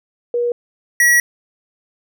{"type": "tone pair in turn", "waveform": ["sine", "square"], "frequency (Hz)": [479.8, 1922.9], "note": ["A#4", "B6"], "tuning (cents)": [50, -47], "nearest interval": "2 octaves", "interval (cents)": 2403, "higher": "second", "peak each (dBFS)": [-15, -10], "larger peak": "second", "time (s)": [[0.34, 0.52], [1, 1.2]], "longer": "second", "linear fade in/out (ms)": 2, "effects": []}